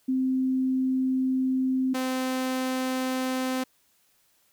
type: tone pair in turn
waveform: sine / sawtooth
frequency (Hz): 260.3 / 258.4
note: C4 / C4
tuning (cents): -9 / -21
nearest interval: unison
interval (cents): 12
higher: first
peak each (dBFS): -22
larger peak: neither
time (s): 0.08-1.94 / 1.94-3.64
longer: first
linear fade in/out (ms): 10
effects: white hiss -66 dBFS RMS until 4.52 s